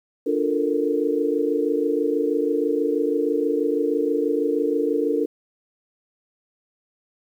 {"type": "chord", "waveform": "sine", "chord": "Bb major seventh", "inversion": "first", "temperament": "equal", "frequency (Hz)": [293.7, 349.2, 440, 466.2], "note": ["D4", "F4", "A4", "Bb4"], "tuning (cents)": [0, 0, 0, 0], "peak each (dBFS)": [-24, -27, -24, -24], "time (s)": [0.26, 5.26], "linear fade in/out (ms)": 10, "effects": ["9-bit"]}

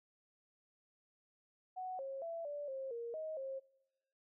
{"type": "tone with pitch steps", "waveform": "sine", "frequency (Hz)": [742, 541, 668, 582, 534, 468.2, 629, 536], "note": ["F#5", "C#5", "E5", "D5", "C5", "A#4", "D#5", "C5"], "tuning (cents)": [5, -42, 23, -16, 35, 8, 19, 42], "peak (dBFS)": -40, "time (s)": [1.76, 3.6], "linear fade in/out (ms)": 20, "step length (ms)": 230, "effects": ["noise-tail reverb RT60 0.9 s tail -24 dB re dry"]}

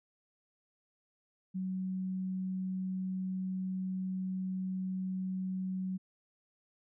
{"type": "tone", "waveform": "sine", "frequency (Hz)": 187.1, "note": "F#3", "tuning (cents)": 20, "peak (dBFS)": -33, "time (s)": [1.54, 5.98], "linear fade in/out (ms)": 20, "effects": []}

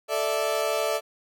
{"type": "chord", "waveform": "35% pulse", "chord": "A suspended fourth", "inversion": "none", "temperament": "equal", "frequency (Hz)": [440, 587.3, 659.3], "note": ["A4", "D5", "E5"], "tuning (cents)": [0, 0, 0], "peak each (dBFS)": [-28, -26, -26], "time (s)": [0.08, 1.01], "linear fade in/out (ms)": 50, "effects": []}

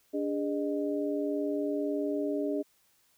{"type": "tone cluster", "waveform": "sine", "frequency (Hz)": [289.6, 409.4, 612], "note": ["D4", "G#4", "D#5"], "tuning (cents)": [-24, -25, -29], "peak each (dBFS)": [-31, -33, -35], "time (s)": [0.13, 2.63], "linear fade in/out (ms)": 20, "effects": ["white hiss -68 dBFS RMS until 3.17 s"]}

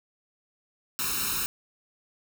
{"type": "noise with comb filter", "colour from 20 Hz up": "white", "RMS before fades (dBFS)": -29, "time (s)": [0.99, 1.46], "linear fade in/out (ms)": 0, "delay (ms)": 0.75, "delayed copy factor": 0.95, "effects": []}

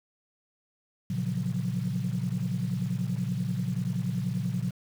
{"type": "chord", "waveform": "sine", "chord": "Gb major seventh", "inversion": "first", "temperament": "equal", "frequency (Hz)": [116.54, 138.59, 174.61, 185], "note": ["Bb2", "Db3", "F3", "Gb3"], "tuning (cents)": [0, 0, 0, 0], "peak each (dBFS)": -32, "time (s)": [1.1, 4.71], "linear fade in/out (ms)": 5, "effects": ["tanh soft clip ceiling -19 dBFS", "8-bit"]}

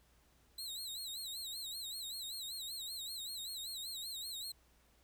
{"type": "tone with vibrato", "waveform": "sawtooth", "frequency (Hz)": 3985, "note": "B7", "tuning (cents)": 15, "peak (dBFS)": -39, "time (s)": [0.58, 4.52], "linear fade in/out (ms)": 5, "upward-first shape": "sine", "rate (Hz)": 5.2, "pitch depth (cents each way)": 130, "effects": ["added 60 Hz sine -70 dBFS peak until 5.03 s", "pink hiss -71 dBFS RMS until 5.03 s"]}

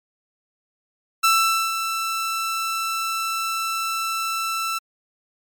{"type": "tone with ADSR envelope", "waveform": "sawtooth", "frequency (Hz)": 1331, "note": "E6", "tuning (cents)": 16, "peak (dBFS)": -10, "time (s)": [1.23, 4.79], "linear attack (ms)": 14, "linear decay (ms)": 470, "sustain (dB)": -9, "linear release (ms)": 13, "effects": ["MP3 96 kbps"]}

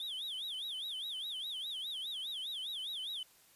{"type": "tone with vibrato", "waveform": "triangle", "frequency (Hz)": 3416, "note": "G#7", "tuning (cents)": 48, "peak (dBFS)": -37, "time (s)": [0, 3.23], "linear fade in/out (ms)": 2, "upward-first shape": "sine", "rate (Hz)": 4.9, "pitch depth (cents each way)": 220, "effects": ["white hiss -64 dBFS RMS until 3.55 s", "resampled to 32000 Hz"]}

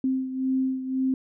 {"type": "beating tone pair", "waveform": "sine", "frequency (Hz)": [261.6, 263.5], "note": ["C4", "C4"], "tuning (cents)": [0, 12], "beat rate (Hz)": 1.9, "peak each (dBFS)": [-24, -30], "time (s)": [0.04, 1.14], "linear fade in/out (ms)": 2, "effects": []}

